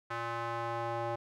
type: tone with band-pass filter sweep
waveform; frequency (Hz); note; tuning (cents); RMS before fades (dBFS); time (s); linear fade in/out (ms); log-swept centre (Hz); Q
square; 117; A#2; +7; -36; 0.1-1.16; 10; 1300 to 740; 1.7
effects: none